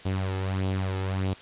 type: tone with flanger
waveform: sawtooth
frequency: 95 Hz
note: F#2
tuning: 46 cents sharp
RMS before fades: -28 dBFS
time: 0.05-1.34 s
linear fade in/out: 10 ms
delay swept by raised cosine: 0.26 to 2.36 ms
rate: 1.6 Hz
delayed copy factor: +0.55
effects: white hiss -47 dBFS RMS until 1.41 s + resampled to 8000 Hz